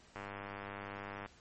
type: click train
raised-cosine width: 0.5 ms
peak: -28 dBFS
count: 111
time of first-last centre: 0.16-1.26 s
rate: 100 Hz
effects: pink hiss -62 dBFS RMS until 1.4 s + MP3 32 kbps